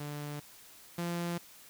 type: tone pair in turn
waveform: sawtooth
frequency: 146.83 / 172.16 Hz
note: D3 / F3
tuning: 0 / -25 cents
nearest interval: minor third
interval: 275 cents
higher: second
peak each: -34 / -29 dBFS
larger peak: second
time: 0-0.4 / 0.98-1.38 s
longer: neither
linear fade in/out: 5 ms
effects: white hiss -55 dBFS RMS until 1.69 s